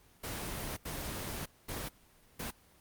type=noise bursts at uneven times; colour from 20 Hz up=pink; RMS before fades=-39 dBFS; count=4; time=0.23-0.77 / 0.85-1.46 / 1.68-1.89 / 2.39-2.51 s; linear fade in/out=10 ms; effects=pink hiss -63 dBFS RMS until 2.8 s + Opus 24 kbps